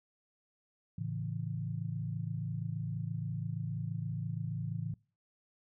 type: chord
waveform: sine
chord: A major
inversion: none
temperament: equal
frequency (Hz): 110 / 138.59 / 164.81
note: A2 / C#3 / E3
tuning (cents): 0 / 0 / 0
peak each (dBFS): -38 / -39 / -39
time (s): 0.98-4.94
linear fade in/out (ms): 5
effects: noise-tail reverb RT60 0.4 s tail -25 dB re dry